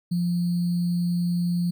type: tone with sample-and-hold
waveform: sine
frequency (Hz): 174.61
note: F3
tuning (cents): 0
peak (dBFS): -21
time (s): 0.11-1.71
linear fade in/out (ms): 10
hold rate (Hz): 4410
effects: none